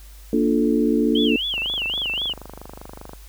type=chord; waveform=sine; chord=Bb major seventh; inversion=none; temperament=equal with one note detuned; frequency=233.1 / 293.7 / 349.2 / 437.7 Hz; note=Bb3 / D4 / F4 / A4; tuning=0 / 0 / 0 / -9 cents; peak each=-20 / -20 / -25 / -23 dBFS; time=0.33-1.36 s; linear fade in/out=2 ms
type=tone with vibrato; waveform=sine; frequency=3020 Hz; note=F#7; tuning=35 cents sharp; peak=-22 dBFS; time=1.15-2.33 s; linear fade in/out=5 ms; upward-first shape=sine; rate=3.9 Hz; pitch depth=230 cents each way
type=click train; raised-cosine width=1 ms; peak=-22 dBFS; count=41; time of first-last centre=1.54-3.134 s; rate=25.1 Hz
effects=added 50 Hz sine -40 dBFS peak until 3.28 s + white hiss -50 dBFS RMS until 3.28 s